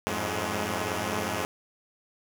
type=tone cluster; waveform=5% pulse; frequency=88.5 / 105 / 111.3 / 195.8 / 211.8 Hz; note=F2 / G#2 / A2 / G3 / G#3; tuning=+23 / +19 / +20 / -2 / +34 cents; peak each=-22 / -22 / -30 / -27 / -22 dBFS; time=0.07-1.45 s; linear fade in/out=0 ms; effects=none